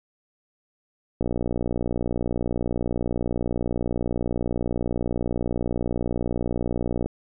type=click train; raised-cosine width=2 ms; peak=-12 dBFS; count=352; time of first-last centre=1.21-7.06 s; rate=60 Hz; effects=none